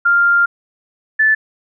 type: tone pair in turn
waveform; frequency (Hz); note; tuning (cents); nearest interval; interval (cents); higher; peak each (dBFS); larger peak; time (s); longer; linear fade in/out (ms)
sine; 1396.9 / 1748; F6 / A6; 0 / -12; major third; 388; second; -9; neither; 0.05-0.46 / 1.19-1.35; first; 10
effects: none